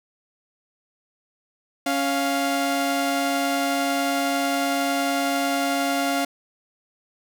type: tone pair together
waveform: sawtooth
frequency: 277.2 / 698.5 Hz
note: C#4 / F5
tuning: 0 / 0 cents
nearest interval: octave + major third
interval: 1600 cents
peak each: -20 dBFS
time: 1.86-6.25 s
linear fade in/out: 5 ms
effects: none